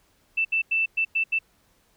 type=tone bursts at uneven times; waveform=sine; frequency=2659 Hz; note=E7; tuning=14 cents sharp; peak=-20 dBFS; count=6; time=0.37-0.45 / 0.52-0.62 / 0.71-0.86 / 0.97-1.05 / 1.15-1.24 / 1.32-1.39 s; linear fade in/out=10 ms; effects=pink hiss -64 dBFS RMS until 1.96 s